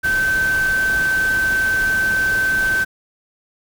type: tone in noise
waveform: sine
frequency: 1542 Hz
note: G6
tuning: 29 cents flat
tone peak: -15 dBFS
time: 0.03-2.85 s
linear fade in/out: 20 ms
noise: pink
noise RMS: -29 dBFS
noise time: 0.03-2.85 s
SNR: +11 dB
effects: none